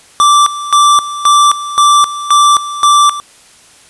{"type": "tone with tremolo", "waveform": "square", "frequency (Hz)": 1171, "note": "D6", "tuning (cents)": -5, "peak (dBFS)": -5, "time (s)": [0.2, 3.2], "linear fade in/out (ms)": 0, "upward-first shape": "square", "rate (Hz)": 1.9, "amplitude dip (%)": 80, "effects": ["white hiss -42 dBFS RMS until 3.89 s", "resampled to 24000 Hz"]}